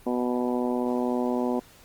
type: harmonic tone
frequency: 123.47 Hz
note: B2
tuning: in tune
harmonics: 2 / 3 / 4 / 5 / 6 / 7 / 8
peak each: -26 / -30 / -32 / -34 / -36 / -37 / -38 dBFS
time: 0.06-1.6 s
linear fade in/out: 10 ms
effects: pink hiss -53 dBFS RMS until 1.84 s + Opus 24 kbps